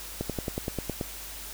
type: slowing click train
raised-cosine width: 2 ms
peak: -16 dBFS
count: 9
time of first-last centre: 0.21-1.012 s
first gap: 87 ms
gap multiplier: 1.04
effects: added 50 Hz sine -46 dBFS peak until 1.53 s + white hiss -41 dBFS RMS until 1.53 s